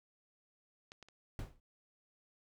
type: clicks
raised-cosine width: 0.2 ms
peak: -33 / -35 / -42 dBFS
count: 3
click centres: 0.919 / 1.027 / 1.086 s
type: noise with exponential decay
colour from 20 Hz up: brown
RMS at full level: -35 dBFS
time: 1.39-1.6 s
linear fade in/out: 1 ms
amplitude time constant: 45 ms
effects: none